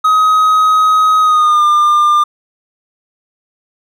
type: tone with pitch glide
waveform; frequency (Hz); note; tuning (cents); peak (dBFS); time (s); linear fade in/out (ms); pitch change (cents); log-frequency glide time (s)
triangle; 1263 to 1199.7; D#6 to D6; +26 to +37; -5; 0.04-2.24; 10; -89; 1.2-1.64
effects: none